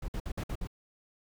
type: noise bursts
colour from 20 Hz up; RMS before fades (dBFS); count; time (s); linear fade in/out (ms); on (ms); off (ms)
brown; -35; 6; 0.02-0.673; 5; 63; 55
effects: none